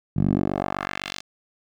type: tone with band-pass filter sweep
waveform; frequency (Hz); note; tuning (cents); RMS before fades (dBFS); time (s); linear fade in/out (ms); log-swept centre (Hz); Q
10% pulse; 47.88; G1; -40; -25; 0.16-1.21; 10; 140 to 4900; 1.4
effects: none